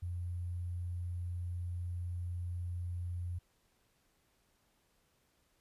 sine tone with sample-and-hold, 88 Hz, F2, 14 cents sharp, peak -36 dBFS, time 0.02-3.39 s, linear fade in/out 10 ms, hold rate 11025 Hz, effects pink hiss -74 dBFS RMS until 5.6 s + resampled to 32000 Hz

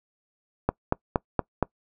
click train, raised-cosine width 1 ms, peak -7 dBFS, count 5, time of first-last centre 0.69-1.627 s, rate 4.27 Hz, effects noise-tail reverb RT60 0.1 s tail -24 dB re dry

